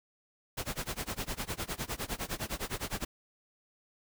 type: noise with tremolo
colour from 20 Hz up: pink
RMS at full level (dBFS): -34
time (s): 0.57-3.05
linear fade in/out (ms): 10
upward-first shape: sine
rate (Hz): 9.8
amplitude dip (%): 95
effects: none